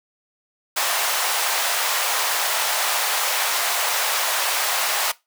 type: high-pass noise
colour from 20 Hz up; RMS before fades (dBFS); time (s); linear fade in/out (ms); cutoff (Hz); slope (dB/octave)
pink; -22; 0.76-5.12; 10; 670; 24
effects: noise-tail reverb RT60 0.2 s tail -19 dB re dry